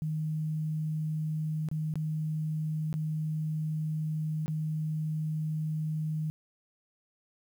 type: tone with dropouts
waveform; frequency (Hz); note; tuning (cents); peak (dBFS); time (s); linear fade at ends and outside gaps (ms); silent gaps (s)
sine; 155.56; D#3; 0; -29; 0.02-6.3; 0; 1.687-1.714 / 1.939-1.956 / 2.928-2.94 / 4.46-4.48
effects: 10-bit